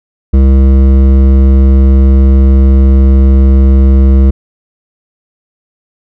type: tone with hard clipping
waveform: sine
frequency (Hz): 66.7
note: C2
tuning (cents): +34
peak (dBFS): -4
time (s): 0.33-4.31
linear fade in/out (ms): 10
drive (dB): 12
effects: none